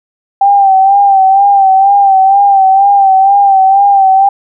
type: tone with vibrato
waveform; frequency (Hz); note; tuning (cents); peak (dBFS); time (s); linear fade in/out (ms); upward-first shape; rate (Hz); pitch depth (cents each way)
sine; 784; G5; 0; -3; 0.41-4.29; 5; sine; 2.1; 49
effects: none